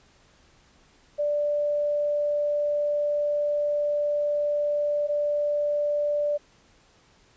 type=tone pair in turn; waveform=sine; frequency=587.3 / 587.3 Hz; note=D5 / D5; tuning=0 / 0 cents; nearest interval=unison; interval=0 cents; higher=neither; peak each=-22 dBFS; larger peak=neither; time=1.18-5.08 / 5.08-6.38 s; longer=first; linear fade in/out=20 ms; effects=pink hiss -59 dBFS RMS until 7.36 s + resampled to 16000 Hz